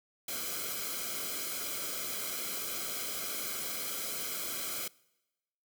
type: noise with comb filter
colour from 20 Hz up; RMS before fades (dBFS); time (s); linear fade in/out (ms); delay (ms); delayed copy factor
white; -37; 0.28-4.88; 5; 1.1; -0.85
effects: noise-tail reverb RT60 1.0 s tail -24 dB re dry